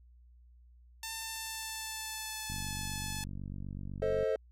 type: tone with pitch glide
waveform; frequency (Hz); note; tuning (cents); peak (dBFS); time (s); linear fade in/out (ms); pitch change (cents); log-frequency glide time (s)
5% pulse; 895 to 864.5; A5 to A5; +29 to -31; -26; 1.03-3.24; 2; -60; 1.19-2.68
type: click train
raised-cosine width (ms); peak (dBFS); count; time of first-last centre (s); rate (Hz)
5; -30; 84; 2.5-4.229; 48
type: chord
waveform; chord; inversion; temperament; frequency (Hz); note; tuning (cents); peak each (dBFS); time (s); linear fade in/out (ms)
triangle; A diminished; none; just; 440 / 528 / 633.6; A4 / C5 / Eb5; 0 / +16 / +31; -30 / -31 / -33; 4.02-4.36; 2
effects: added 60 Hz sine -56 dBFS peak until 4.51 s